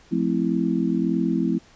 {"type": "chord", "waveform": "sine", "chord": "F major seventh", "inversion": "none", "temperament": "equal with one note detuned", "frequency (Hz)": [178.28, 220, 261.6, 329.6], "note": ["F3", "A3", "C4", "E4"], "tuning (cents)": [36, 0, 0, 0], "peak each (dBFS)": -25, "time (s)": [0.11, 1.59], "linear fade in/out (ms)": 20, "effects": ["pink hiss -53 dBFS RMS until 1.75 s", "resampled to 16000 Hz"]}